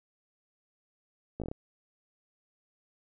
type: slowing click train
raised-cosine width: 2 ms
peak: -23 dBFS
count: 6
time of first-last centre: 1.4-1.515 s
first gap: 17 ms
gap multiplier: 1.15
effects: none